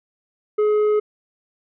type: tone with tanh clipping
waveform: sine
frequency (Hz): 422.4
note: G#4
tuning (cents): +29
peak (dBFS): -16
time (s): 0.58-1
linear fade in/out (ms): 10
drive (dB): 6
effects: none